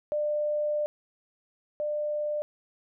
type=tone pair in turn; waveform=sine; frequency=597 / 597 Hz; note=D5 / D5; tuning=+28 / +28 cents; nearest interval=unison; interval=0 cents; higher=neither; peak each=-25 / -27 dBFS; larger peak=first; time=0.12-0.86 / 1.8-2.42 s; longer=first; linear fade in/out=0 ms; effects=none